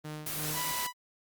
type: tone with tremolo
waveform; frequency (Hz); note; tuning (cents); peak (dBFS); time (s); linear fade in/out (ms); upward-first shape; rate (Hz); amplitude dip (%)
sawtooth; 152.6; D#3; -33; -32; 0.04-0.72; 10; sine; 2.9; 75
type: noise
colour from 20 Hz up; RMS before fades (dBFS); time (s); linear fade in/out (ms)
white; -35; 0.26-0.87; 5
type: tone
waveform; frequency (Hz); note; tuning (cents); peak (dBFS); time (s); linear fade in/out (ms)
sawtooth; 987.8; B5; 0; -31; 0.53-0.93; 50
effects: Opus 32 kbps